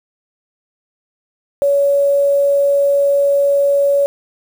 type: tone with quantisation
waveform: sine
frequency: 563 Hz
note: C#5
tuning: 27 cents sharp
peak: -10 dBFS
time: 1.62-4.06 s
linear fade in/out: 0 ms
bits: 6
effects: none